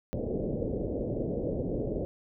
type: low-pass noise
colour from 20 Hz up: white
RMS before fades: -32 dBFS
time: 0.13-2.05 s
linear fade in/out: 0 ms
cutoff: 560 Hz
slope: 48 dB/octave
effects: none